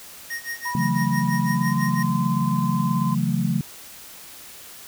square tone with tremolo, 1864.7 Hz, A#6, in tune, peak -27 dBFS, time 0.3-2.03 s, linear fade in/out 5 ms, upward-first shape sine, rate 6 Hz, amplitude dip 95%
sine tone with pitch glide, 980 to 1029.3 Hz, B5 to C6, -14 to -29 cents, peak -27 dBFS, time 0.65-3.15 s, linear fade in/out 10 ms, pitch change +85 cents, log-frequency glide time 1.44-1.79 s
sine chord, F# minor seventh, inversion second, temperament just, 138.75 / 166.5 / 185 / 222 Hz, C#3 / E3 / F#3 / A3, +2 / +18 / 0 / +16 cents, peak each -25 dBFS, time 0.75-3.61 s, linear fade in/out 2 ms
effects white hiss -42 dBFS RMS until 4.87 s

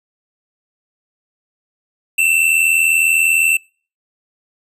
square tone pair together, 2637 / 2717 Hz, E7 / F7, 0 / -48 cents, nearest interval minor second, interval 52 cents, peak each -15 dBFS, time 2.18-3.57 s, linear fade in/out 5 ms, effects noise-tail reverb RT60 0.4 s tail -26 dB re dry + resampled to 32000 Hz

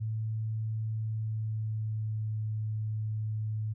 sine tone with pitch glide, 110 to 108.3 Hz, A2 to A2, 0 to -27 cents, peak -30 dBFS, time 0-3.74 s, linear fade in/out 20 ms, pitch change -27 cents, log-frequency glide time 0.92-2.4 s, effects none

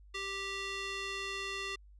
square tone with band-pass filter, 392 Hz, G4, in tune, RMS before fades -39 dBFS, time 0.14-1.76 s, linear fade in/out 10 ms, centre 3000 Hz, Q 1.2, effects added 50 Hz sine -54 dBFS peak until 1.99 s + resampled to 24000 Hz

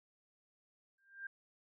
sine tone with exponential growth, 1591 Hz, G6, 25 cents sharp, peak -39 dBFS, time 0.98-1.27 s, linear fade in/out 5 ms, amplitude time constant 62 ms, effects none

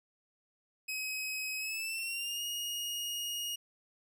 sawtooth tone with pitch glide, 2542 to 2870 Hz, D#7 to F7, +36 to +47 cents, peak -32 dBFS, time 0.88-3.56 s, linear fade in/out 10 ms, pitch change +211 cents, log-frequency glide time 1.57-2.44 s, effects none

